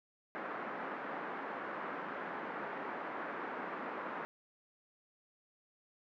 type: band-pass noise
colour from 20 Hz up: white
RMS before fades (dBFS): -42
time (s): 0.35-4.25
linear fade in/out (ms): 0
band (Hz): 200 to 1600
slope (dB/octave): 24
effects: none